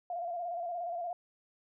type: tone with vibrato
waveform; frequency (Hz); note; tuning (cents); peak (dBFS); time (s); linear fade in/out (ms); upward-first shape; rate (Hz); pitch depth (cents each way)
sine; 694; F5; -11; -34; 0.1-1.13; 2; square; 17; 47
effects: none